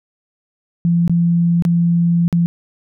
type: tone with dropouts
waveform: sine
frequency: 170.7 Hz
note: F3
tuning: 39 cents flat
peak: -11 dBFS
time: 0.85-2.46 s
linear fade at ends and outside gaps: 0 ms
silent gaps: 1.078-1.096 / 1.623-1.651 / 2.28-2.327 s
effects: none